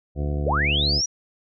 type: harmonic tone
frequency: 72.5 Hz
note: D2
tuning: 22 cents flat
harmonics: 1 / 2 / 3 / 4 / 5 / 6 / 7 / 9 / 10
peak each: -24 / -28 / -36 / -35 / -36 / -42 / -37 / -41 / -45 dBFS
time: 0.15-1.02 s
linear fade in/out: 50 ms
type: linear sweep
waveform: sine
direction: up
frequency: 369 to 5900 Hz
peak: -20 dBFS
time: 0.46-1.06 s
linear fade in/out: 10 ms
effects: none